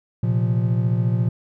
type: chord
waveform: triangle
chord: Bb suspended second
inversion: none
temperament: equal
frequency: 116.54 / 130.81 / 174.61 Hz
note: Bb2 / C3 / F3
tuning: 0 / 0 / 0 cents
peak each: -17 / -23 / -22 dBFS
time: 0.23-1.29 s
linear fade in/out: 5 ms
effects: none